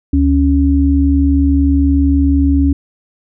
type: tone pair together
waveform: sine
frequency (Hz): 73.42 / 277.4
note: D2 / C#4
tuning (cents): 0 / +1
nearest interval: octave + major seventh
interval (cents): 2301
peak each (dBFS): -11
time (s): 0.13-2.73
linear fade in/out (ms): 5
effects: none